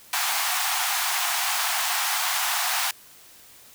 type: high-pass noise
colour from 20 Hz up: pink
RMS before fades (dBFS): -25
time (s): 0.13-2.91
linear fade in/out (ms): 2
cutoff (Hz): 700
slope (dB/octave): 96
effects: white hiss -50 dBFS RMS until 3.74 s